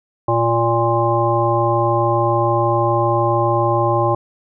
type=harmonic tone; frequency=116.54 Hz; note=A#2; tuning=in tune; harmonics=1 / 3 / 5 / 7 / 9; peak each=-20 / -20 / -20 / -20 / -20 dBFS; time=0.28-4.15 s; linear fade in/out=5 ms; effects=none